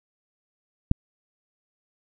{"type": "click", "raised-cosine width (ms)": 5, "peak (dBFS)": -5, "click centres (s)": 0.914, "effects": []}